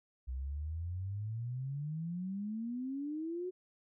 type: exponential sweep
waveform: sine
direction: up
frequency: 62 to 372.7 Hz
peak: -36 dBFS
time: 0.27-3.51 s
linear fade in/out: 20 ms
effects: none